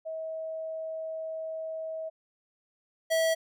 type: tone pair in turn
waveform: sine / square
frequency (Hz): 641 / 649.9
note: E5 / E5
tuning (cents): -49 / -25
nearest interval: unison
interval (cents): 24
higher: second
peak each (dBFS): -33 / -24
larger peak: second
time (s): 0.05-2.1 / 3.1-3.35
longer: first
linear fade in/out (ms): 20
effects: none